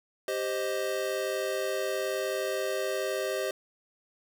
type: chord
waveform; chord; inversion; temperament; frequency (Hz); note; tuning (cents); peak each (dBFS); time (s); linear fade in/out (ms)
square; C minor; second; equal; 392 / 523.3 / 622.3; G4 / C5 / Eb5; 0 / 0 / 0; -34; 0.28-3.51; 2
effects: none